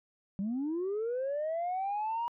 sine linear sweep, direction up, 186.6 to 959 Hz, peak -29 dBFS, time 0.39-2.28 s, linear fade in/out 0 ms, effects tanh soft clip ceiling -28 dBFS

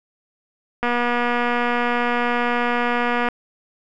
click train, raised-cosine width 0.5 ms, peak -7 dBFS, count 593, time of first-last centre 0.83-3.286 s, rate 241 Hz, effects none

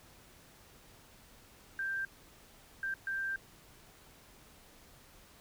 sine tone bursts at uneven times, 1577 Hz, G6, 10 cents sharp, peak -33 dBFS, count 3, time 1.79-2.05 / 2.83-2.94 / 3.07-3.36 s, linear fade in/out 2 ms, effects pink hiss -59 dBFS RMS until 5.4 s

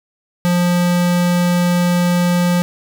square tone, 176.2 Hz, F3, 16 cents sharp, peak -13 dBFS, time 0.45-2.62 s, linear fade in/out 0 ms, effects none

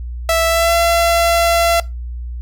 sawtooth tone with pitch glide, 659.3 to 677.8 Hz, E5 to E5, 0 to +48 cents, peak -8 dBFS, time 0.29-1.8 s, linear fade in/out 2 ms, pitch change +48 cents, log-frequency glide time 0.47-0.76 s, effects noise-tail reverb RT60 0.2 s tail -19 dB re dry + added 60 Hz sine -23 dBFS peak until 2.41 s

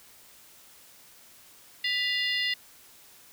harmonic tone with a mistuned harmonic, 704 Hz, F5, 14 cents sharp, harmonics 3 / 4 / 5 / 6 / 7, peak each -29 / -31 / -33 / -35 / -36 dBFS, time 1.84-2.54 s, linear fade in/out 5 ms, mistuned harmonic 3, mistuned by -110 cents, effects white hiss -54 dBFS RMS until 3.32 s

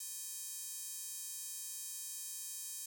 square tone with high-pass filter, 350.7 Hz, F4, 7 cents sharp, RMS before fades -45 dBFS, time 0-2.86 s, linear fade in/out 5 ms, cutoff 7600 Hz, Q 1.7, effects 12-bit

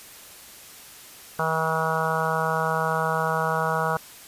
harmonic tone, 160.5 Hz, E3, 46 cents flat, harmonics 1 / 3 / 4 / 5 / 6 / 7 / 8 / 9, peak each -30 / -30 / -30 / -30 / -30 / -30 / -30 / -30 dBFS, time 1.39-3.97 s, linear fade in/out 2 ms, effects white hiss -45 dBFS RMS until 4.27 s + resampled to 32000 Hz

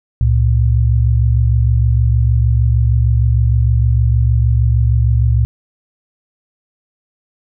sine tone pair together, 68.2 / 114.7 Hz, C#2 / A#2, -28 / -28 cents, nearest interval major sixth, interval 900 cents, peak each -12 dBFS, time 0.21-5.45 s, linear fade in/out 0 ms, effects none

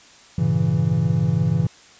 triangle chord, G diminished seventh, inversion none, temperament equal with one note detuned, 100.12 / 116.54 / 138.59 / 164.81 Hz, G2 / Bb2 / Db3 / Fb3, +37 / 0 / 0 / 0 cents, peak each -23 / -22 / -20 / -18 dBFS, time 0.38-1.67 s, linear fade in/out 5 ms, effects white hiss -48 dBFS RMS until 1.99 s + resampled to 16000 Hz

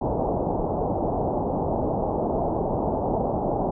white low-pass noise, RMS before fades -25 dBFS, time 0.01-3.71 s, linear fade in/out 10 ms, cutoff 850 Hz, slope 48 dB/octave, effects none

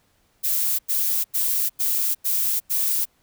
violet noise bursts, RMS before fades -22 dBFS, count 6, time 0.43-3.055 s, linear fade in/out 20 ms, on 360 ms, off 93 ms, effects pink hiss -64 dBFS RMS until 3.22 s

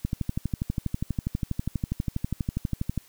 click train, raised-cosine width 5 ms, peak -14 dBFS, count 37, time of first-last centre 0.05-2.977 s, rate 12.3 Hz, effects white hiss -56 dBFS RMS until 3.08 s

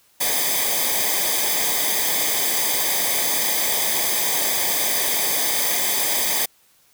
white noise with comb filter, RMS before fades -21 dBFS, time 0.2-6.46 s, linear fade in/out 10 ms, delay 0.72 ms, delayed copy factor -0.8, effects white hiss -58 dBFS RMS until 6.93 s

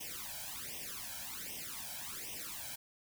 white noise with flanger, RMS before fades -44 dBFS, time 0-2.76 s, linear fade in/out 10 ms, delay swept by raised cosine 0.34 to 1.29 ms, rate 1.3 Hz, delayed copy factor +1, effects none

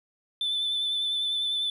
triangle tone with vibrato, 3517 Hz, A7, 1 cent flat, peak -23 dBFS, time 0.41-1.7 s, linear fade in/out 2 ms, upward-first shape sine, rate 10 Hz, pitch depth 22 cents each way, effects tanh soft clip ceiling -21 dBFS

